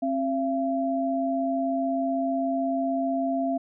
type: tone pair together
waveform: sine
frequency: 267.5 / 679 Hz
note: C4 / F5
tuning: +38 / -49 cents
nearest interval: octave + major third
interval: 1613 cents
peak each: -26 dBFS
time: 0.02-3.58 s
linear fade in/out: 10 ms
effects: none